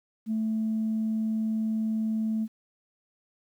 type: tone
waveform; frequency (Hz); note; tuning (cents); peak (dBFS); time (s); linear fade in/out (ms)
sine; 220; A3; 0; -24; 0.26-2.48; 50
effects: tanh soft clip ceiling -21 dBFS + 10-bit